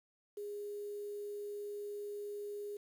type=tone with quantisation; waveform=sine; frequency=411.5 Hz; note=G#4; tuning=16 cents flat; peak=-40 dBFS; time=0.37-2.77 s; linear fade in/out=5 ms; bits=10; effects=none